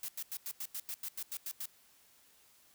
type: noise bursts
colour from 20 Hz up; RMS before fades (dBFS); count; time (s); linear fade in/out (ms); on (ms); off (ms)
blue; -40; 12; 0.03-1.657; 2; 54; 89
effects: white hiss -65 dBFS RMS until 2.74 s